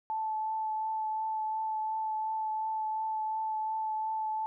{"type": "tone with vibrato", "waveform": "sine", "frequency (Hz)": 873, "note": "A5", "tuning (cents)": -14, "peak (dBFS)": -30, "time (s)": [0.1, 4.46], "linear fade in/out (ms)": 0, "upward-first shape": "triangle", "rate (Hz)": 2.8, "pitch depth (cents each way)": 15, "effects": []}